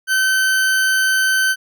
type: tone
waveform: 40% pulse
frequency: 1535 Hz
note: G6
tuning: 37 cents flat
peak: -13 dBFS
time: 0.07-1.56 s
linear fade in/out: 50 ms
effects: none